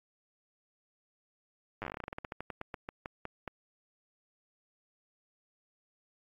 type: slowing click train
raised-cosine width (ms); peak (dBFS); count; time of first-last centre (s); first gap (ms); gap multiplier
0.5; -23; 25; 1.82-3.478; 9; 1.15
effects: AAC 48 kbps